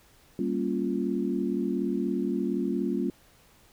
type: chord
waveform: sine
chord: G half-diminished seventh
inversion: none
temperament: equal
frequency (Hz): 196 / 233.1 / 277.2 / 349.2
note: G3 / Bb3 / Db4 / F4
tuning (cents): 0 / 0 / 0 / 0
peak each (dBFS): -31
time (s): 0.39-3.1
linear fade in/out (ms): 2
effects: pink hiss -59 dBFS RMS until 3.72 s